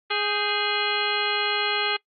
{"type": "harmonic tone with a mistuned harmonic", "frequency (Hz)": 415.3, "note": "G#4", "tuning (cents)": 0, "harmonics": [1, 2, 3, 4, 5, 6, 7, 8, 10], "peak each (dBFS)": [-31, -31, -31, -31, -31, -31, -31, -31, -31], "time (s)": [0.1, 1.97], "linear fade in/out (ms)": 10, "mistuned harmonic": 4, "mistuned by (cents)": -100, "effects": ["noise-tail reverb RT60 0.1 s tail -22 dB re dry", "Opus 32 kbps"]}